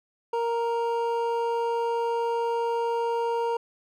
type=tone pair together; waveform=triangle; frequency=466.1 / 932.3 Hz; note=A#4 / A#5; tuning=0 / 0 cents; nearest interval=octave; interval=1200 cents; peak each=-24 / -26 dBFS; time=0.33-3.57 s; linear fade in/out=5 ms; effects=none